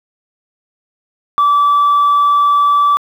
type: tone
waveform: sine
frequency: 1157 Hz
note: D6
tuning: 26 cents flat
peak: -6 dBFS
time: 1.38-2.97 s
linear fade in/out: 0 ms
effects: tanh soft clip ceiling -6 dBFS + 7-bit